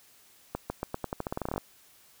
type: accelerating click train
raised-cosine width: 1 ms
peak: -17 dBFS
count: 17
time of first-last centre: 0.55-1.58 s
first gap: 150 ms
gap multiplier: 0.87
effects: white hiss -59 dBFS RMS until 2.2 s